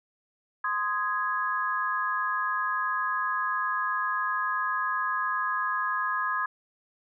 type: chord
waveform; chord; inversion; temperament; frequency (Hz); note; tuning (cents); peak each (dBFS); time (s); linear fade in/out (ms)
sine; Ab major; first; just; 1038.3 / 1245.9 / 1661.2; C6 / Eb6 / Ab6; -14 / +2 / 0; -30; 0.64-6.46; 5
effects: none